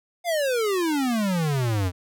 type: exponential sweep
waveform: square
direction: down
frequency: 718 to 86.6 Hz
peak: -22 dBFS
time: 0.24-1.92 s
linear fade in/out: 50 ms
effects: none